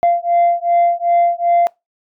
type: beating tone pair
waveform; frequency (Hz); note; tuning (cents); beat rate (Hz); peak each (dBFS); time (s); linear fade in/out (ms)
sine; 690 / 692.6; F5 / F5; -21 / -15; 2.6; -13; 0.03-1.67; 0
effects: noise-tail reverb RT60 0.2 s tail -24 dB re dry + tanh soft clip ceiling -7 dBFS